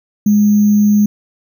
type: tone with sample-and-hold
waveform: sine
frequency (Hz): 207.7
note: G#3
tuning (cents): 0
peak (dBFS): -7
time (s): 0.26-1.06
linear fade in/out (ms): 5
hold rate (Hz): 6300
effects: none